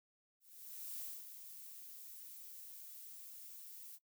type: noise with ADSR envelope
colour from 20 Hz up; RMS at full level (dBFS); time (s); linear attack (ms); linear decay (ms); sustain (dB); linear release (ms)
violet; -45; 0.4-3.99; 600; 240; -8; 44
effects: noise-tail reverb RT60 0.1 s tail -20 dB re dry